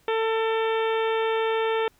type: harmonic tone with a mistuned harmonic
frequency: 446.5 Hz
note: A4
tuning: 25 cents sharp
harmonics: 1 / 2 / 3 / 4 / 5 / 6 / 7 / 8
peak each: -23 / -29 / -33 / -35 / -37 / -39 / -40 / -41 dBFS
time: 0.08-1.88 s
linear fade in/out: 2 ms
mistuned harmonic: 5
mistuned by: +29 cents
effects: pink hiss -62 dBFS RMS until 1.99 s